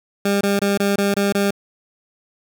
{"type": "tone bursts", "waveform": "20% pulse", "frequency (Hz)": 200.3, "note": "G3", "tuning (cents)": 38, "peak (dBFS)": -11, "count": 7, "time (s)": [0.25, 1.508], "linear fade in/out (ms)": 5, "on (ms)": 160, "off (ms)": 23, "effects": []}